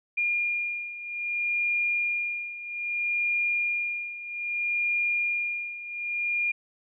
sine beating tone pair, 2414 / 2414.62 Hz, D7 / D7, +47 / +47 cents, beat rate 0.62 Hz, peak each -31 / -27 dBFS, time 0.17-6.52 s, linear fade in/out 10 ms, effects none

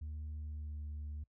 sine tone with pitch glide, 76.2 to 74.63 Hz, D#2 to D2, -36 to +28 cents, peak -38 dBFS, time 0.01-1.24 s, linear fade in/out 10 ms, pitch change -36 cents, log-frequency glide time 0.32-0.94 s, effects noise-tail reverb RT60 0.1 s tail -25 dB re dry + tanh soft clip ceiling -39 dBFS

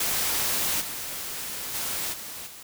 white noise with level steps, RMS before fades -26 / -34 / -30 / -38 / -44 dBFS, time 0-2.63 s, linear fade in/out 5 ms, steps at 0.8 / 1.73 / 2.12 / 2.46 s, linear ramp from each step 20 ms, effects none

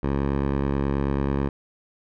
10% pulse tone with low-pass filter, 69.3 Hz, C#2, in tune, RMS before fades -24 dBFS, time 0.03-1.49 s, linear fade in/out 5 ms, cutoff 1600 Hz, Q 0.53, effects none

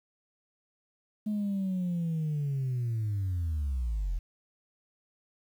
sine linear sweep, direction down, 214.1 to 39.41 Hz, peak -26 dBFS, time 1.26-4.19 s, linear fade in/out 10 ms, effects tanh soft clip ceiling -26 dBFS + 10-bit

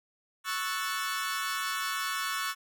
sawtooth chord, F# minor seventh, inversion second, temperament equal, 1108.7 / 1318.5 / 1480 / 1760 Hz, C#6 / E6 / F#6 / A6, 0 / 0 / 0 / 0 cents, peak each -31 / -33 / -33 / -34 dBFS, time 0.44-2.55 s, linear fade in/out 50 ms, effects none

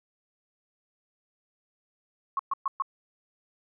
sine tone bursts, 1093 Hz, C#6, 25 cents flat, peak -24 dBFS, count 4, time 2.37-2.822 s, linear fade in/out 2 ms, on 23 ms, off 120 ms, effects none

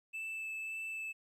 triangle tone with vibrato, 2633 Hz, E7, 3 cents flat, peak -37 dBFS, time 0.13-1.13 s, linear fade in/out 20 ms, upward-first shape sine, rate 1.8 Hz, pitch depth 8 cents each way, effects 13-bit

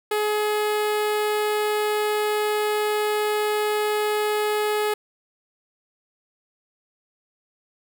sawtooth tone with notch filter, 422.3 Hz, G#4, 29 cents sharp, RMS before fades -23 dBFS, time 0.11-4.94 s, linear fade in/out 5 ms, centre 6000 Hz, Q 1.9, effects none

